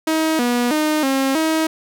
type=tone with pitch steps; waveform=sawtooth; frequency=317.6 / 242.5 / 306.7 / 269 / 318.3 Hz; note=D#4 / B3 / D#4 / C4 / D#4; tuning=+36 / -31 / -25 / +48 / +39 cents; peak=-12 dBFS; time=0.07-1.67 s; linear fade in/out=5 ms; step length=320 ms; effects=none